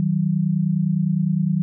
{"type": "tone pair together", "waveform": "sine", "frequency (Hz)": [157.8, 187.66], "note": ["D#3", "F#3"], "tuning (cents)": [25, 25], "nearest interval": "minor third", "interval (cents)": 300, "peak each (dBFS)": -20, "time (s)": [0, 1.62], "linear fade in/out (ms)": 0, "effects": []}